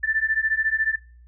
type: beating tone pair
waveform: sine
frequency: 1760 / 1774 Hz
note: A6 / A6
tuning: 0 / +14 cents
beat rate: 14 Hz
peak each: -23 dBFS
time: 0.03-0.96 s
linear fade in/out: 10 ms
effects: noise-tail reverb RT60 0.5 s tail -24 dB re dry + added 60 Hz sine -46 dBFS peak until 1.27 s